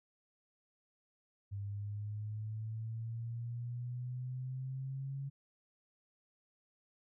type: exponential sweep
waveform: sine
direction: up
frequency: 99.6 to 138.59 Hz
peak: -38 dBFS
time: 1.51-5.3 s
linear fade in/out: 20 ms
effects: none